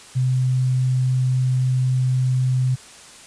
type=tone; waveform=sine; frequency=128.3 Hz; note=C3; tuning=34 cents flat; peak=-16 dBFS; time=0.15-2.76 s; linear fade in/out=20 ms; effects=white hiss -43 dBFS RMS until 3.26 s + resampled to 22050 Hz